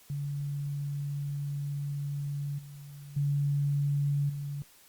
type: tone with level steps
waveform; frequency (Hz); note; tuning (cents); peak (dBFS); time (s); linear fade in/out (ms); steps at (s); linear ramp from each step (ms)
sine; 142.8; D3; -48; -31 / -43 / -25 / -33; 0.1-4.62; 0; 2.58 / 3.16 / 4.29; 10
effects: white hiss -58 dBFS RMS until 4.88 s + Opus 48 kbps